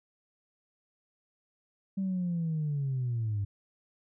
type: linear sweep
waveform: sine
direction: down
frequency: 195.8 to 98 Hz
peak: -27 dBFS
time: 1.97-3.45 s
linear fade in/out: 10 ms
effects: tanh soft clip ceiling -25 dBFS